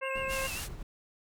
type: harmonic tone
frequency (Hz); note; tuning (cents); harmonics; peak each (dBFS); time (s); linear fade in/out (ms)
533; C5; +32; 1 / 2 / 3 / 4 / 5; -35 / -38 / -40 / -41 / -42; 0.01-0.48; 20
type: tone with vibrato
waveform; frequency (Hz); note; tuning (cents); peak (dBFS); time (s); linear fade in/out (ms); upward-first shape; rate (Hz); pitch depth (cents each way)
triangle; 2698; E7; +40; -37; 0.02-0.63; 50; sine; 7.3; 71
type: noise with tremolo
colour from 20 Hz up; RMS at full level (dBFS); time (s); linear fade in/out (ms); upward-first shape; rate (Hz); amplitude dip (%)
brown; -40; 0.15-0.83; 5; triangle; 7.6; 40
type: band-pass noise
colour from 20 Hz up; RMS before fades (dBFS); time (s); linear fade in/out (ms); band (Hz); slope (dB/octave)
white; -40; 0.28-0.69; 50; 450 to 12000; 24
effects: none